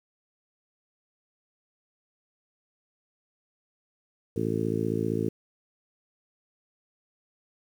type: harmonic tone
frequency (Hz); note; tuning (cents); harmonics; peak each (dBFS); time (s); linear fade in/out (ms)
55.3; A1; +9; 2 / 3 / 4 / 5 / 6 / 7 / 8; -33 / -33 / -33 / -33 / -33 / -33 / -33; 4.36-5.29; 5
effects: 9-bit